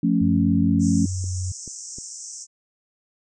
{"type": "chord", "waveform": "sine", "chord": "F augmented", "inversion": "none", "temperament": "equal", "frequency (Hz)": [174.61, 220, 277.2], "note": ["F3", "A3", "C#4"], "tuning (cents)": [0, 0, 0], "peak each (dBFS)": -21, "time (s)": [0.03, 1.06], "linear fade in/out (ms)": 5}
{"type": "tone with pitch glide", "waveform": "sine", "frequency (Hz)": [93.5, 91.68], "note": ["F#2", "F#2"], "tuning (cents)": [19, -15], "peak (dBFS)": -24, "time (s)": [0.21, 1.52], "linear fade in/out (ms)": 5, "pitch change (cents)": -34, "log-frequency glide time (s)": [1.11, 1.35]}
{"type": "band-pass noise", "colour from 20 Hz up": "pink", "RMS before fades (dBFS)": -37, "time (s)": [0.79, 2.47], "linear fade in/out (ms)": 50, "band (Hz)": [5500, 8200], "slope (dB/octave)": 96}
{"type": "clicks", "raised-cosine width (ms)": 3, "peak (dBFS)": -27, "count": 3, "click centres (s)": [1.241, 1.677, 1.985]}
{"effects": []}